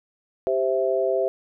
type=chord; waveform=sine; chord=C major; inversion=second; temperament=equal; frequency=392 / 523.3 / 659.3 Hz; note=G4 / C5 / E5; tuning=0 / 0 / 0 cents; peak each=-24 dBFS; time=0.47-1.28 s; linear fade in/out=0 ms; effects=none